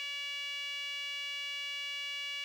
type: tone with band-pass filter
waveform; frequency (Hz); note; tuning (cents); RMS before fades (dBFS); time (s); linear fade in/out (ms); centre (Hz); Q
5% pulse; 570; C#5; +48; -39; 0-2.44; 0; 2600; 6.1
effects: 10-bit